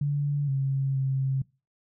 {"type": "tone with pitch steps", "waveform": "sine", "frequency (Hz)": [144.1, 135.9, 134], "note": ["D3", "C#3", "C3"], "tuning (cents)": [-33, -34, 42], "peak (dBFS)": -23, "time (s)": [0.01, 1.42], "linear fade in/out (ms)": 5, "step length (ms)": 470, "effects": ["noise-tail reverb RT60 0.3 s tail -23 dB re dry"]}